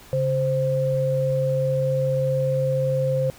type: tone pair together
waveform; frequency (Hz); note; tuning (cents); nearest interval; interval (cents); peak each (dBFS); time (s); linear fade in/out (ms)
sine; 138.59 / 523.2; C#3 / C5; 0 / 0; octave + major seventh; 2300; -23 / -21; 0.13-3.3; 0
effects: pink hiss -47 dBFS RMS until 3.38 s